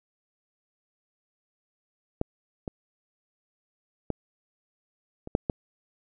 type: clicks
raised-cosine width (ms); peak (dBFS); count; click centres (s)
2; -12 / -19 / -14 / -24 / -8 / -12; 6; 2.214 / 2.678 / 4.103 / 5.274 / 5.351 / 5.498
effects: none